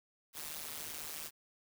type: noise with amplitude modulation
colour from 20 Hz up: white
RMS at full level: -40 dBFS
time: 0.33-1.31 s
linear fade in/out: 50 ms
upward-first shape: sine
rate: 153 Hz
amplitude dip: 90%
effects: none